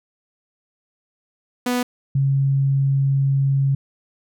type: tone pair in turn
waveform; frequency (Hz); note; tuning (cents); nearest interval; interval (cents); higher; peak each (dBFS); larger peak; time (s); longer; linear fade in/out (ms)
sawtooth / sine; 246.9 / 137.13; B3 / C#3; 0 / -18; minor seventh; 1018; first; -15; neither; 1.66-1.83 / 2.15-3.75; second; 5
effects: none